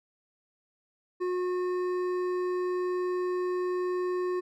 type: tone with hard clipping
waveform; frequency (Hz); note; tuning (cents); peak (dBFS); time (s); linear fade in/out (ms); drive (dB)
sine; 362.1; F#4; -37; -29; 1.2-4.41; 20; 9
effects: none